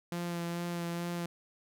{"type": "tone with vibrato", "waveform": "sawtooth", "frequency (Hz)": 172, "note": "F3", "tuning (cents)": -26, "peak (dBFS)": -30, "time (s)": [0.12, 1.26], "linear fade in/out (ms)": 2, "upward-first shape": "sine", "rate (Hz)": 2.3, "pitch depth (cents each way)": 16, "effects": []}